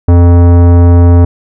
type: tone with tanh clipping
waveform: sine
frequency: 86.8 Hz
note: F2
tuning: 10 cents flat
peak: -3 dBFS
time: 0.08-1.25 s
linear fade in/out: 5 ms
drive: 18 dB
effects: none